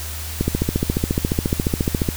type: click train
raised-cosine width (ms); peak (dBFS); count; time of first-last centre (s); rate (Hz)
3; -5; 25; 0.41-2.088; 14.3
effects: added 78 Hz sine -29 dBFS peak until 2.16 s + white hiss -32 dBFS RMS until 2.16 s